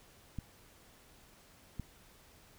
clicks, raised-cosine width 5 ms, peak -26 dBFS, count 2, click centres 0.387 / 1.797 s, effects pink hiss -61 dBFS RMS until 2.58 s

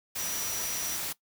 sine tone in noise, 5840 Hz, F#8, 24 cents flat, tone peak -35 dBFS, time 0.18-0.97 s, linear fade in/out 10 ms, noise white, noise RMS -34 dBFS, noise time 0.15-1.13 s, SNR -4 dB, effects noise-tail reverb RT60 0.1 s tail -19 dB re dry

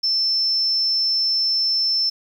sine tone, 5320 Hz, E8, 15 cents sharp, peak -17 dBFS, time 0.03-2.1 s, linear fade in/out 10 ms, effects 8-bit

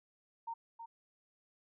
sine tone with echo, 920 Hz, A#5, 23 cents flat, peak -38 dBFS, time 0.47-0.54 s, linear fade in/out 10 ms, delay 320 ms, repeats 1, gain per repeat -7 dB, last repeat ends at 0.86 s, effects none

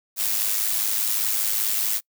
blue noise with amplitude modulation, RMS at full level -21 dBFS, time 0.16-2.01 s, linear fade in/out 50 ms, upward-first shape sine, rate 105 Hz, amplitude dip 55%, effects noise-tail reverb RT60 0.1 s tail -26 dB re dry

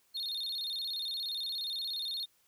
triangle tone with vibrato, 3951 Hz, B7, in tune, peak -33 dBFS, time 0.14-2.26 s, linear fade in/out 20 ms, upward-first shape square, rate 17 Hz, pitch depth 140 cents each way, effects white hiss -70 dBFS RMS until 2.47 s

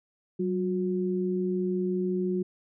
sine tone pair together, 188.03 / 362.2 Hz, F#3 / F#4, +28 / -37 cents, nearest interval major seventh, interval 1135 cents, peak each -28 / -28 dBFS, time 0.39-2.43 s, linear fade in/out 10 ms, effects none

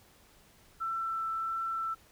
sine tone with vibrato, 1334 Hz, E6, 20 cents sharp, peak -31 dBFS, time 0.8-1.95 s, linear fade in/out 20 ms, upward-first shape triangle, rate 1.5 Hz, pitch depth 10 cents each way, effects pink hiss -61 dBFS RMS until 2.11 s

